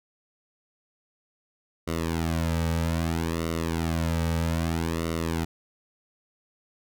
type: tone with flanger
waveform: sawtooth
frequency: 82.41 Hz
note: E2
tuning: in tune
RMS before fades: -27 dBFS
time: 1.87-5.45 s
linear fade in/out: 10 ms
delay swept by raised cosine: 1.2 to 2.9 ms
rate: 0.62 Hz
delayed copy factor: -1
effects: none